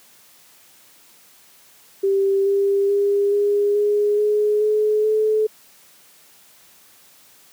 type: tone with pitch steps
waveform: sine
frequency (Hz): 392 / 397.5 / 403 / 408.6 / 414.4 / 420.1 / 426 / 431.9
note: G4 / G4 / G4 / G#4 / G#4 / G#4 / G#4 / A4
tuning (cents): 0 / +24 / +48 / -28 / -4 / +20 / +44 / -32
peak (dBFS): -15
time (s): 2.03-5.47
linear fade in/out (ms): 10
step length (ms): 430
effects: white hiss -51 dBFS RMS until 7.52 s + high-pass 100 Hz 12 dB/octave